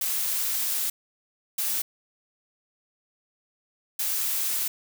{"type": "noise bursts at uneven times", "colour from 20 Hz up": "blue", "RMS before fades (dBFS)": -27, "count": 3, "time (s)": [[0.01, 0.9], [1.58, 1.82], [3.99, 4.68]], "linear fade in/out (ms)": 5, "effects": []}